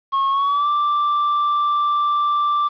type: tone with pitch glide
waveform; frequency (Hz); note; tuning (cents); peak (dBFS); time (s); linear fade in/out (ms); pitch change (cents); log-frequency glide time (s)
triangle; 1090 to 1175; C#6 to D6; -29 to +1; -14; 0.12-2.69; 20; +130; 0.3-0.68
effects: resampled to 11025 Hz + 8-bit